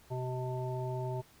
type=harmonic tone; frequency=127.2 Hz; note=C3; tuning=48 cents flat; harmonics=1 / 3 / 5 / 7; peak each=-35 / -40 / -42 / -43 dBFS; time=0.1-1.22 s; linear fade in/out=20 ms; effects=pink hiss -61 dBFS RMS until 1.4 s